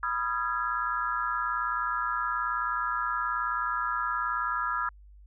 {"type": "chord", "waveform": "sine", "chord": "F half-diminished seventh", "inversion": "second", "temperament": "equal with one note detuned", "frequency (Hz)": [987.8, 1244.5, 1363.4, 1661.2], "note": ["Cb6", "Eb6", "F6", "Ab6"], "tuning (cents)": [0, 0, -42, 0], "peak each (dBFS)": [-34, -32, -31, -34], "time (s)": [0.03, 4.89], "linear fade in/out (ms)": 2, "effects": ["added 50 Hz sine -49 dBFS peak until 5.26 s"]}